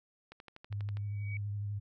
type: click train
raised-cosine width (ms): 0.3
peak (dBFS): -33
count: 9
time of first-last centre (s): 0.32-0.97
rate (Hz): 12.3
type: tone with vibrato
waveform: sine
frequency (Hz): 102.4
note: G#2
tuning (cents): -24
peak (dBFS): -34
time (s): 0.7-1.8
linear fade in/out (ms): 20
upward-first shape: sine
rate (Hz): 12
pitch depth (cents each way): 26
type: tone with exponential growth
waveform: sine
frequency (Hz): 2265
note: C#7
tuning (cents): +37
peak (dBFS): -39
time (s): 0.96-1.37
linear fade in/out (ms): 2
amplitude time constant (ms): 87
effects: none